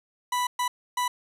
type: tone bursts at uneven times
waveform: 40% pulse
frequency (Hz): 987.8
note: B5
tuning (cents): 0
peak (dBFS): -23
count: 3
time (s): 0.32-0.47 / 0.59-0.68 / 0.97-1.08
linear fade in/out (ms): 5
effects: resampled to 32000 Hz + 9-bit